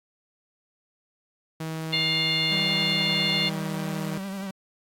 sawtooth tone with pitch glide, 160 to 157.71 Hz, D#3 to D#3, +49 to +24 cents, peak -26 dBFS, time 1.6-4.18 s, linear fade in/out 5 ms, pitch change -25 cents, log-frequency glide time 3.16-4 s
harmonic tone, 706 Hz, F5, 19 cents sharp, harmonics 3 / 4 / 5 / 6, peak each -28 / -28 / -28 / -28 dBFS, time 1.92-3.5 s, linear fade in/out 20 ms
45% pulse tone with vibrato, 194.8 Hz, G3, 11 cents flat, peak -31 dBFS, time 2.51-4.51 s, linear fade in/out 5 ms, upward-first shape sine, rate 11 Hz, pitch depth 44 cents each way
effects AAC 64 kbps

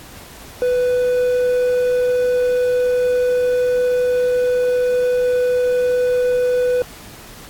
triangle tone, 496.3 Hz, B4, 8 cents sharp, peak -12 dBFS, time 0.62-6.82 s, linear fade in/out 0 ms, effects pink hiss -39 dBFS RMS until 7.49 s + AAC 64 kbps

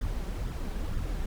brown noise with flanger, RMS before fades -32 dBFS, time 0.01-1.26 s, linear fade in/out 5 ms, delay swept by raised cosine 0.57 to 5.27 ms, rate 2.1 Hz, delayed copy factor +0.6, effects none

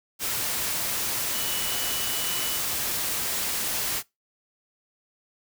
sine tone in noise, 2960 Hz, F#7, in tune, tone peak -34 dBFS, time 1.32-2.61 s, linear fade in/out 50 ms, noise white, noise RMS -28 dBFS, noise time 0.19-4.03 s, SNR -9 dB, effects noise-tail reverb RT60 0.2 s tail -22 dB re dry

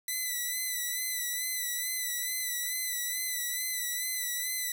5% pulse tone with vibrato, 1991 Hz, B6, 14 cents sharp, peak -21 dBFS, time 0.08-4.72 s, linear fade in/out 2 ms, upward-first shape sine, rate 2.3 Hz, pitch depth 42 cents each way, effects none

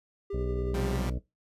triangle tone with tremolo, 397.8 Hz, G4, 25 cents sharp, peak -30 dBFS, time 0.3-0.96 s, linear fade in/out 5 ms, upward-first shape triangle, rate 11 Hz, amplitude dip 40%
harmonic tone, 61.74 Hz, B1, in tune, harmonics 1 / 2 / 3 / 4 / 5 / 7 / 8 / 9 / 10, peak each -31 / -37 / -41 / -43 / -45 / -48 / -49 / -50 / -51 dBFS, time 0.33-1.19 s, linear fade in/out 10 ms
sawtooth chord, C suspended fourth, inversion none, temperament equal with one note detuned, 130.81 / 177.56 / 196 Hz, C3 / F3 / G3, 0 / +29 / 0 cents, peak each -32 dBFS, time 0.74-1.1 s, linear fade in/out 5 ms
effects noise-tail reverb RT60 0.2 s tail -18 dB re dry + resampled to 32000 Hz

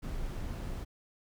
brown noise, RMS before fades -37 dBFS, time 0.02-0.85 s, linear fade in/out 20 ms, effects none

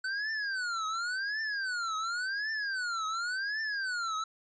square tone with vibrato, 1506 Hz, F#6, 30 cents sharp, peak -32 dBFS, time 0.04-4.24 s, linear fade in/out 5 ms, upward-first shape triangle, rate 0.91 Hz, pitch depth 300 cents each way, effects resampled to 16000 Hz

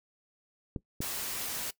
clicks, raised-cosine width 3 ms, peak -21 dBFS, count 2, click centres 0.762 / 1.005 s
white noise, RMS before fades -36 dBFS, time 1.01-1.71 s, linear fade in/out 10 ms
effects noise-tail reverb RT60 0.1 s tail -19 dB re dry

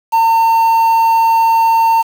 triangle tone with quantisation, 908 Hz, A#5, 46 cents flat, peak -6 dBFS, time 0.12-2.03 s, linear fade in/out 20 ms, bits 5, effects none

